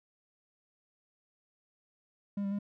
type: tone with pitch steps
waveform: triangle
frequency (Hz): 201.5 / 197.8 / 202.8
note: G3 / G3 / G#3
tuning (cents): +48 / +16 / -41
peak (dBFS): -29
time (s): 2.37-2.589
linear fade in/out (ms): 5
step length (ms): 73
effects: none